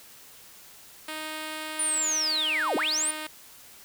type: tone with pitch glide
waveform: 5% pulse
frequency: 311.1 to 309.1 Hz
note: D#4 to D#4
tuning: 0 to -11 cents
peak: -22 dBFS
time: 1.08-3.27 s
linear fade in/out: 5 ms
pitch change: -11 cents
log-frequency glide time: 2.17-3.13 s
type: linear two-way sweep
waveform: sine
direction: down then up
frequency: 9580 to 233.1 to 9580 Hz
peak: -24 dBFS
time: 1.79-3.11 s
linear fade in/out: 5 ms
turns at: 2.76 s
effects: white hiss -50 dBFS RMS until 3.84 s